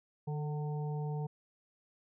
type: harmonic tone with a mistuned harmonic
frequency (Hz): 150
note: D3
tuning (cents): +37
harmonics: 1 / 3 / 5 / 6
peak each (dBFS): -34 / -44 / -48 / -50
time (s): 0.27-1.27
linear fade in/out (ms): 10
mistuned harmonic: 3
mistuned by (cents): -26
effects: none